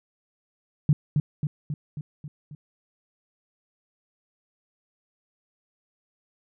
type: tone with echo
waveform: sine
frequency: 148 Hz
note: D3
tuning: 14 cents sharp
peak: -14 dBFS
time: 0.89-0.93 s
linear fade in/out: 2 ms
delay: 270 ms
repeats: 6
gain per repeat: -4 dB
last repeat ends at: 2.55 s
effects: none